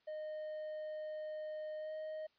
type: tone with pitch glide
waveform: triangle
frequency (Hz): 616 to 622.8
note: D#5 to D#5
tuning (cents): -17 to +2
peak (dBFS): -39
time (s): 0.07-2.27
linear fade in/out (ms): 10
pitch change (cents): +19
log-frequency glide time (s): 1.78-1.92
effects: white hiss -75 dBFS RMS until 2.38 s + resampled to 11025 Hz